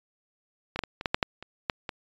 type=clicks; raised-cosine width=0.3 ms; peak=-17 / -10 / -17 / -20 / -9 / -6 / -7 / -25 / -9 / -17 dBFS; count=10; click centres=0.76 / 0.791 / 0.837 / 1.011 / 1.058 / 1.145 / 1.228 / 1.426 / 1.698 / 1.892 s; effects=resampled to 16000 Hz